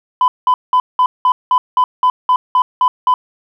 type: tone bursts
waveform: sine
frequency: 1005 Hz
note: B5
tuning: 30 cents sharp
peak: -6 dBFS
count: 12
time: 0.21-3.14 s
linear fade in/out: 2 ms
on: 70 ms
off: 190 ms
effects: tanh soft clip ceiling -6 dBFS + 8-bit